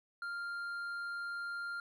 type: tone with hard clipping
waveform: sine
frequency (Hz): 1396.9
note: F6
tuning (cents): 0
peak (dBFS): -39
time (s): 0.22-1.8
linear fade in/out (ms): 2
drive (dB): 4
effects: none